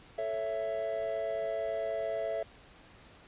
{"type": "chord", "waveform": "triangle", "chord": "A major", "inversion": "none", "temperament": "equal with one note detuned", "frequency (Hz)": [440, 554.4, 663.5], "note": ["A4", "C#5", "E5"], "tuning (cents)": [0, 0, 11], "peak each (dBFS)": [-37, -36, -31], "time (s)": [0.18, 2.43], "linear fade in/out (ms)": 5, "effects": ["pink hiss -56 dBFS RMS until 3.27 s", "resampled to 8000 Hz"]}